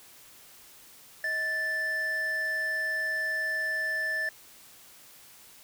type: tone pair together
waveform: triangle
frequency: 632 / 1760 Hz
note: D#5 / A6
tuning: +27 / 0 cents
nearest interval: octave + tritone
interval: 1773 cents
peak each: -38 / -26 dBFS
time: 1.24-4.29 s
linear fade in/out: 2 ms
effects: white hiss -53 dBFS RMS until 5.63 s